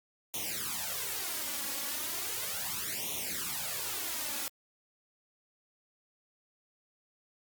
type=noise with flanger; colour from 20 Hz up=white; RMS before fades=-36 dBFS; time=0.34-4.48 s; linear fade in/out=0 ms; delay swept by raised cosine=0.31 to 3.61 ms; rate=0.36 Hz; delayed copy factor=+0.85; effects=high-pass 80 Hz 12 dB/octave + Opus 48 kbps